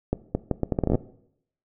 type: accelerating click train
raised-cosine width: 2 ms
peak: -9 dBFS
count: 13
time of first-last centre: 0.13-0.953 s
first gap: 220 ms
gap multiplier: 0.74
effects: noise-tail reverb RT60 0.7 s tail -18 dB re dry